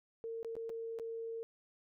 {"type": "tone with dropouts", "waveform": "sine", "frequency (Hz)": 455.6, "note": "A#4", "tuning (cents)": -40, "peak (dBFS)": -39, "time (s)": [0.24, 1.43], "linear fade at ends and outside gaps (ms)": 0, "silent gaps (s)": [[0.43, 0.447], [0.554, 0.566], [0.694, 0.7], [0.988, 0.997]], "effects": []}